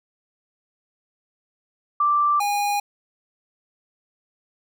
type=tone pair in turn; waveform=sine / square; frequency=1174.7 / 818.5 Hz; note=D6 / G#5; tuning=0 / -25 cents; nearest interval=tritone; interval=625 cents; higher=first; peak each=-16 / -21 dBFS; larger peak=first; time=2-2.4 / 2.4-2.8 s; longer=neither; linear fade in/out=5 ms; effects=none